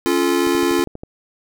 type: chord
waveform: square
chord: Db augmented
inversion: none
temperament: just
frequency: 277.2 / 346.5 / 433.1 Hz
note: Db4 / F4 / A4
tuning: 0 / -14 / -27 cents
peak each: -21 / -18 / -24 dBFS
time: 0.06-0.84 s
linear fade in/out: 0 ms
type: click train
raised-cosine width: 2 ms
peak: -19 dBFS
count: 8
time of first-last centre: 0.47-1.035 s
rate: 12.4 Hz
effects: none